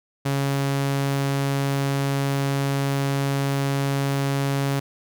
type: tone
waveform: sawtooth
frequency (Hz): 138.59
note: C#3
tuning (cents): 0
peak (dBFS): -17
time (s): 0.25-4.8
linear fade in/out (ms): 10
effects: none